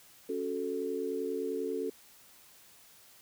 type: chord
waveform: sine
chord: F# minor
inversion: second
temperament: equal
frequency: 277.2 / 370 / 440 Hz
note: C#4 / F#4 / A4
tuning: 0 / 0 / 0 cents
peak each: -38 / -37 / -34 dBFS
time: 0.29-1.9 s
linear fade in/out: 5 ms
effects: white hiss -58 dBFS RMS until 3.21 s